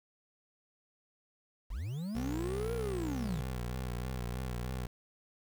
triangle linear two-way sweep, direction up then down, 34.65 to 475.2 to 135.4 Hz, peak -33 dBFS, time 1.7-3.41 s, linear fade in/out 10 ms, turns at 2.74 s
20% pulse tone with vibrato, 62.1 Hz, B1, 10 cents sharp, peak -31 dBFS, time 2.15-4.87 s, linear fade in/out 5 ms, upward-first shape sine, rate 3.2 Hz, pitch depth 75 cents each way
effects 9-bit

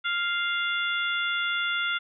harmonic tone with a mistuned harmonic, 698.5 Hz, F5, in tune, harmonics 2 / 3 / 4 / 5, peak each -27 / -32 / -34 / -32 dBFS, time 0.04-1.99 s, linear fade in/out 20 ms, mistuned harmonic 5, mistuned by -21 cents, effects none

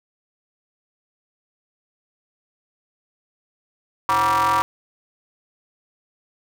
square ring-modulated tone, 103.83 Hz, G#2, in tune, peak -14 dBFS, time 4.09-4.62 s, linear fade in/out 0 ms, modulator 1060 Hz, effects none

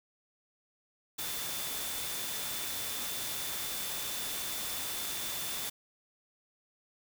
sine tone in noise, 3526 Hz, A7, 3 cents sharp, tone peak -44 dBFS, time 1.18-5.7 s, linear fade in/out 10 ms, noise white, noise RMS -37 dBFS, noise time 1.18-5.7 s, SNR -10 dB, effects none

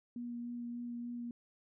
sine tone with vibrato, 239.3 Hz, A#3, 46 cents sharp, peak -39 dBFS, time 0.16-1.31 s, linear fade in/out 2 ms, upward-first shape sine, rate 3.4 Hz, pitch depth 11 cents each way, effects none

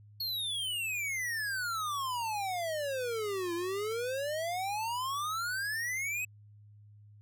square exponential two-way sweep, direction down then up, 4382 to 337 to 2575 Hz, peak -33 dBFS, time 0.2-6.25 s, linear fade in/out 5 ms, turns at 3.54 s, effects added 104 Hz sine -53 dBFS peak until 7.21 s

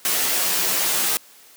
white noise with comb filter, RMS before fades -21 dBFS, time 0.05-1.17 s, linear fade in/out 0 ms, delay 11 ms, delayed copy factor +1, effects white hiss -49 dBFS RMS until 1.56 s + high-pass 200 Hz 12 dB/octave

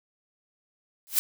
blue noise with exponential growth, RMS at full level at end -18 dBFS, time 1.07-1.19 s, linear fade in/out 0 ms, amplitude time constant 26 ms, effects none

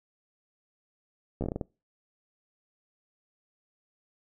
slowing click train, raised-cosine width 2 ms, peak -18 dBFS, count 8, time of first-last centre 1.41-1.612 s, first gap 13 ms, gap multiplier 1.26, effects noise-tail reverb RT60 0.3 s tail -25 dB re dry

